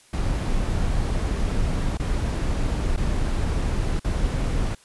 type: noise with dropouts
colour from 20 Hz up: brown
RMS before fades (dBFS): -23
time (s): 0.13-4.75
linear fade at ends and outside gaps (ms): 5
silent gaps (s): 1.974-1.997 / 2.964-2.974 / 3.996-4.044
effects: white hiss -54 dBFS RMS until 4.84 s + resampled to 24000 Hz